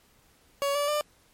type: tone with pitch steps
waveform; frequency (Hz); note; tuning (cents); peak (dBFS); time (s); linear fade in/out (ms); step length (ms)
30% pulse; 562 / 578.8 / 596.1; C#5 / D5 / D5; +24 / -25 / +26; -22; 0.62-1.01; 0; 130
effects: pink hiss -62 dBFS RMS until 1.33 s + MP3 64 kbps